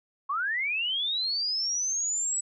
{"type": "linear sweep", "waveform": "sine", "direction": "up", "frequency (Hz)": [1063, 7910], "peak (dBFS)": -26, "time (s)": [0.29, 2.41], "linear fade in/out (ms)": 10, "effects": []}